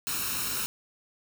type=noise with comb filter; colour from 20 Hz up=white; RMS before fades=-31 dBFS; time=0.07-0.66 s; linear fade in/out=0 ms; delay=0.74 ms; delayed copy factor=+0.65; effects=none